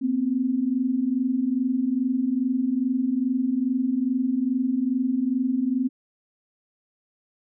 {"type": "tone pair together", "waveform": "sine", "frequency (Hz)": [239.4, 261.8], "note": ["A#3", "C4"], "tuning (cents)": [46, 1], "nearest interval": "major second", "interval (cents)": 155, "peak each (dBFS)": [-26, -22], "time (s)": [0.01, 5.89], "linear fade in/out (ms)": 20, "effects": []}